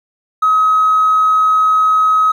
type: tone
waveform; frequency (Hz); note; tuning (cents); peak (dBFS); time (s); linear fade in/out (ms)
triangle; 1272; D#6; +38; -5; 0.42-2.32; 10
effects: tanh soft clip ceiling -6 dBFS